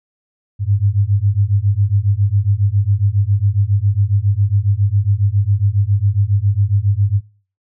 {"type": "beating tone pair", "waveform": "sine", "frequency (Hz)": [97.3, 104.6], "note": ["G2", "G#2"], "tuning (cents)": [-12, 13], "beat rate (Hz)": 7.3, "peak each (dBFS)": -15, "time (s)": [0.59, 7.21], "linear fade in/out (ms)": 50, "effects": ["noise-tail reverb RT60 0.4 s tail -22 dB re dry"]}